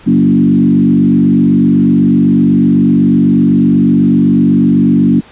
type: tone with frequency modulation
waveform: sine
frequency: 231 Hz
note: A#3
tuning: 16 cents flat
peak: -5 dBFS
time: 0.06-5.21 s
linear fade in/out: 20 ms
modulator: 48 Hz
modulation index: 1.4
effects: pink hiss -39 dBFS RMS until 5.31 s + resampled to 8000 Hz